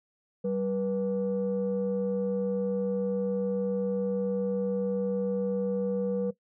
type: tone pair together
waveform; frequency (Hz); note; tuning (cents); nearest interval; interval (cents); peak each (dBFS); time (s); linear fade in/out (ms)
sine; 192.7 / 485.6; G3 / B4; -29 / -29; octave + major third; 1600; -29 / -27; 0.44-6.31; 10
effects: noise-tail reverb RT60 0.1 s tail -17 dB re dry + tanh soft clip ceiling -21 dBFS